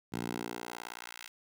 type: tone with high-pass filter sweep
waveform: 10% pulse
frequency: 58.8 Hz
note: A#1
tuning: 16 cents sharp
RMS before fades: -41 dBFS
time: 0.12-1.29 s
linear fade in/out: 20 ms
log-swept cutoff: 140 to 2300 Hz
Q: 0.93
effects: none